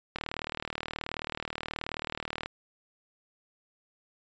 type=click train; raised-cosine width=0.3 ms; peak=-17 dBFS; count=90; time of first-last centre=0.16-2.46 s; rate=38.7 Hz; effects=resampled to 16000 Hz